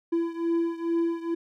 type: beating tone pair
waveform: triangle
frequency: 334.7 / 337 Hz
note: E4 / E4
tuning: +26 / +38 cents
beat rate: 2.3 Hz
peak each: -24 / -27 dBFS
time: 0.12-1.35 s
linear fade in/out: 10 ms
effects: none